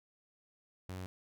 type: tone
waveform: sawtooth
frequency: 92.5 Hz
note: F#2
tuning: in tune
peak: -37 dBFS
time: 0.89-1.06 s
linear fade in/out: 0 ms
effects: none